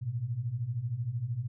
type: beating tone pair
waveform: sine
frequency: 110.4 / 123.4 Hz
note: A2 / B2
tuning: +6 / -1 cents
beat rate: 13 Hz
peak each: -36 / -32 dBFS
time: 0.01-1.48 s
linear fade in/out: 20 ms
effects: none